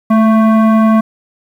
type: tone with frequency modulation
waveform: sine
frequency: 219.1 Hz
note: A3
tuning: 7 cents flat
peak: -3 dBFS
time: 0.1-1.01 s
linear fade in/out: 10 ms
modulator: 887 Hz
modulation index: 0.6
effects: tanh soft clip ceiling -5 dBFS + 7-bit